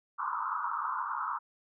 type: band-pass noise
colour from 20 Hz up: pink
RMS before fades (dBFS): -34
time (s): 0.18-1.39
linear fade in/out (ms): 20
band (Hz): 910 to 1400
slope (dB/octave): 96
effects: none